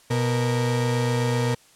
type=tone pair together; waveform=35% pulse; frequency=123.48 / 466.2 Hz; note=B2 / A#4; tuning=0 / 0 cents; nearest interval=octave + major seventh; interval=2300 cents; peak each=-20 / -25 dBFS; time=0.1-1.55 s; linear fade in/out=10 ms; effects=white hiss -55 dBFS RMS until 1.75 s + low-pass 10000 Hz 12 dB/octave